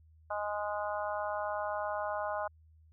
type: harmonic tone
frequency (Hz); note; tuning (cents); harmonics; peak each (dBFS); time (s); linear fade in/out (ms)
207.7; G#3; 0; 3 / 4 / 5 / 6 / 7; -36 / -38 / -40 / -42 / -43; 0.3-2.48; 10
effects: added 79 Hz sine -58 dBFS peak until 2.92 s